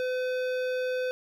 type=tone with hard clipping; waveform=triangle; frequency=507 Hz; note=B4; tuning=45 cents sharp; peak=-29 dBFS; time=0-1.11 s; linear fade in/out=0 ms; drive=18 dB; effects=none